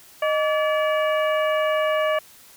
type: harmonic tone with a mistuned harmonic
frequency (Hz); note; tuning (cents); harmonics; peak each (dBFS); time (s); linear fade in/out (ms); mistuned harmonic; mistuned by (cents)
575; D5; -37; 1 / 2 / 3 / 4 / 5; -20 / -26 / -30 / -32 / -34; 0.22-2.19; 5; 1; +130
effects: white hiss -49 dBFS RMS until 2.56 s